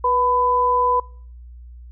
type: tone pair together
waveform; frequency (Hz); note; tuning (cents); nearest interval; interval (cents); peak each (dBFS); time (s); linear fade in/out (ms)
sine; 490 / 1001.7; B4 / B5; -14 / +24; octave; 1238; -22 / -16; 0.04-1; 5
effects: noise-tail reverb RT60 0.5 s tail -24 dB re dry + added 60 Hz sine -37 dBFS peak until 1.91 s